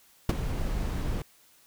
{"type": "noise with ADSR envelope", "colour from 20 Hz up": "brown", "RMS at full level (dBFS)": -17, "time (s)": [0.29, 1.22], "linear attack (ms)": 4, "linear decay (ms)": 23, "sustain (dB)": -13, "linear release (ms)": 4, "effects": ["white hiss -60 dBFS RMS until 1.66 s"]}